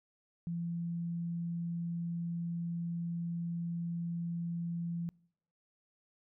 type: tone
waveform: sine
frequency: 170 Hz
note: F3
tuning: 46 cents flat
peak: -34 dBFS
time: 0.47-5.09 s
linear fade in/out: 0 ms
effects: noise-tail reverb RT60 0.7 s tail -26 dB re dry